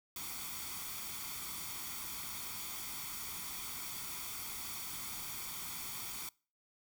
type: noise with comb filter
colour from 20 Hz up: white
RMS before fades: -43 dBFS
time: 0.16-6.29 s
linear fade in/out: 2 ms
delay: 0.88 ms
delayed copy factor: +0.65
effects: noise-tail reverb RT60 0.4 s tail -25 dB re dry